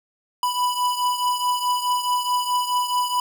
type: beating tone pair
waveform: square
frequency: 987.8 / 992.5 Hz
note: B5 / B5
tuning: 0 / +8 cents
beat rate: 4.7 Hz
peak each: -22 / -27 dBFS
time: 0.43-3.2 s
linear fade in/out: 2 ms
effects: none